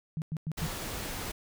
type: tone bursts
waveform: sine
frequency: 157.3 Hz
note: D#3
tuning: 19 cents sharp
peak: -30 dBFS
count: 4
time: 0.17-0.666 s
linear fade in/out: 0 ms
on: 49 ms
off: 100 ms
type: noise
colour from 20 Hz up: pink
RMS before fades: -37 dBFS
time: 0.57-1.32 s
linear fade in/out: 10 ms
effects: none